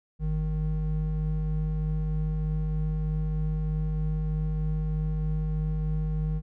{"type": "tone pair together", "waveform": "triangle", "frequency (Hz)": [50.78, 155.56], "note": ["G#1", "D#3"], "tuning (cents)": [-38, 0], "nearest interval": "octave + perfect fifth", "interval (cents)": 1938, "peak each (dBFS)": -26, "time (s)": [0.19, 6.42], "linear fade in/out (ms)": 50, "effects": []}